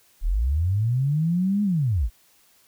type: linear two-way sweep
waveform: sine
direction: up then down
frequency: 32.66 to 210 to 41.71 Hz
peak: -19 dBFS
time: 0.21-2.1 s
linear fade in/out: 50 ms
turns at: 1.63 s
effects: white hiss -59 dBFS RMS until 2.67 s